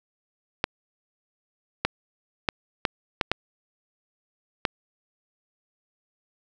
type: clicks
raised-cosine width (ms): 0.3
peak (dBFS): -5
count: 7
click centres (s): 0.641 / 1.85 / 2.488 / 2.852 / 3.212 / 3.316 / 4.652
effects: none